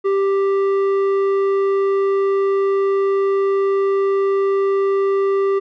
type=tone with low-pass filter; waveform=square; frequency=392.6 Hz; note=G4; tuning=3 cents sharp; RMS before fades=-17 dBFS; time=0.04-5.6 s; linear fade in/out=20 ms; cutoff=1200 Hz; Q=0.77; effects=none